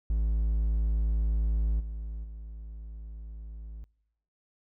triangle tone with level steps, 54.3 Hz, A1, 22 cents flat, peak -22 / -32 / -37 dBFS, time 0.1-3.84 s, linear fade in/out 0 ms, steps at 1.79 / 2.23 s, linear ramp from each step 20 ms, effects noise-tail reverb RT60 1.0 s tail -26 dB re dry

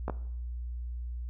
clicks, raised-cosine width 1 ms, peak -18 dBFS, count 2, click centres 0.081 / 0.098 s, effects noise-tail reverb RT60 0.7 s tail -17 dB re dry + added 60 Hz sine -34 dBFS peak until 1.29 s

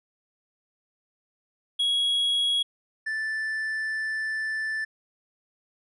triangle tone pair in turn, 3322 / 1759.8 Hz, G#7 / A6, 0 / 0 cents, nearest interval major seventh, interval 1100 cents, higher first, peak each -20 / -25 dBFS, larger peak first, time 1.79-2.63 / 3.06-4.85 s, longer second, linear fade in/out 10 ms, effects resampled to 24000 Hz

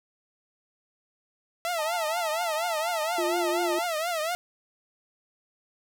sawtooth tone with vibrato, 660 Hz, E5, 2 cents sharp, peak -23 dBFS, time 1.65-4.35 s, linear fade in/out 0 ms, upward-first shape triangle, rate 4.2 Hz, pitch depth 160 cents each way
triangle tone with tremolo, 884 Hz, A5, 8 cents sharp, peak -29 dBFS, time 1.78-3.85 s, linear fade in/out 10 ms, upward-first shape triangle, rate 13 Hz, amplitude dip 55%
sine tone, 349.2 Hz, F4, in tune, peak -27 dBFS, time 3.18-3.79 s, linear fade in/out 5 ms
effects none

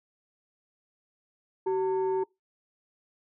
sine tone pair together, 380.5 / 903 Hz, F#4 / A5, +48 / +45 cents, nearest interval octave + minor third, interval 1497 cents, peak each -24 / -31 dBFS, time 1.66-2.24 s, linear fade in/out 10 ms, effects noise-tail reverb RT60 0.2 s tail -24 dB re dry + tanh soft clip ceiling -20 dBFS

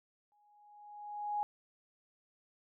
sine tone with exponential growth, 830.6 Hz, G#5, in tune, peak -30 dBFS, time 0.32-1.43 s, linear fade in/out 0 ms, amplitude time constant 240 ms, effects none

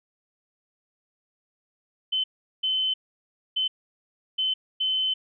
sine tone bursts at uneven times, 3055 Hz, G7, 45 cents flat, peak -22 dBFS, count 5, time 2.12-2.24 / 2.63-2.94 / 3.56-3.68 / 4.38-4.54 / 4.8-5.14 s, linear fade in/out 10 ms, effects none

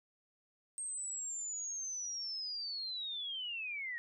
sine linear sweep, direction down, 8470 to 1853 Hz, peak -38 dBFS, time 0.78-3.98 s, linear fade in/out 0 ms, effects none

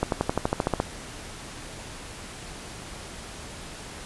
accelerating click train, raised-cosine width 1 ms, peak -8 dBFS, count 11, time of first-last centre 0.03-0.801 s, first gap 92 ms, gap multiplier 0.96, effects pink hiss -40 dBFS RMS until 4.05 s + resampled to 24000 Hz

